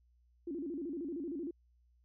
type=tone with vibrato; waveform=sine; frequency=309.3 Hz; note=D#4; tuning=10 cents flat; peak=-37 dBFS; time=0.47-1.51 s; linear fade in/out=5 ms; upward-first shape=square; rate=13 Hz; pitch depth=180 cents each way; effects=added 60 Hz sine -66 dBFS peak until 2.04 s